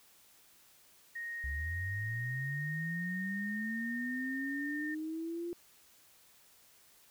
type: tone with pitch glide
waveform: sine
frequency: 1864.7 to 1819 Hz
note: A#6 to A#6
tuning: 0 to -43 cents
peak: -38 dBFS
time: 1.15-4.95 s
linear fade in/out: 10 ms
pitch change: -43 cents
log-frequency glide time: 1.76-4.81 s
type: linear sweep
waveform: sine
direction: up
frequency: 66.2 to 348.5 Hz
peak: -36 dBFS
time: 1.44-5.53 s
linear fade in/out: 0 ms
effects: white hiss -63 dBFS RMS until 7.1 s